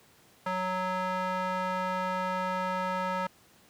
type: tone with band-pass filter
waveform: square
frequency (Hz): 185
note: F#3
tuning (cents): 0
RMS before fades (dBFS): -31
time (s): 0.46-3.27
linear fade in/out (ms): 5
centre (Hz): 1100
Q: 1.6
effects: pink hiss -60 dBFS RMS until 3.69 s + high-pass 100 Hz 12 dB/octave